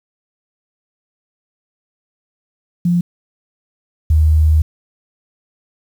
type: tone pair in turn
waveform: sine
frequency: 174.61 / 77.78 Hz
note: F3 / D#2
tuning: 0 / 0 cents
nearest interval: octave + major second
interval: 1400 cents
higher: first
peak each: -11 / -8 dBFS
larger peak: second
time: 2.85-3.01 / 4.1-4.62 s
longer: second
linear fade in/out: 5 ms
effects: 7-bit